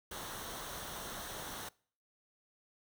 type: noise with comb filter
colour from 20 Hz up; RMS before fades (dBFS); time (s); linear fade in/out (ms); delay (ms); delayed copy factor
pink; -44; 0.11-1.69; 5; 0.41; -0.55
effects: noise-tail reverb RT60 0.5 s tail -24 dB re dry